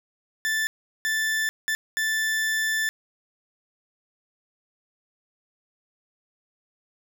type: tone bursts at uneven times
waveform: 40% pulse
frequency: 1760 Hz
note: A6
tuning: in tune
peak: -22 dBFS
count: 4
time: 0.45-0.67 / 1.05-1.49 / 1.68-1.75 / 1.97-2.89 s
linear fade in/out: 0 ms
effects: none